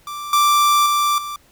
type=tone with level steps; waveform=45% pulse; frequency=1174.7 Hz; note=D6; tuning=in tune; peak=-27 / -12 / -15 / -26 dBFS; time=0.07-1.36 s; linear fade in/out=2 ms; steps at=0.33 / 0.86 / 1.18 s; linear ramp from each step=2 ms; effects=pink hiss -54 dBFS RMS until 1.51 s